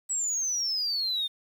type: exponential sweep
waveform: sine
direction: down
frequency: 7902 to 3608 Hz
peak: -25 dBFS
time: 0.09-1.28 s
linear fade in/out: 20 ms
effects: tanh soft clip ceiling -22 dBFS + 9-bit